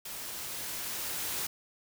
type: noise with level ramp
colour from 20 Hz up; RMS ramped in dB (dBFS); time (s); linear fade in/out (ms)
white; -41 to -34; 0.05-1.47; 5
effects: none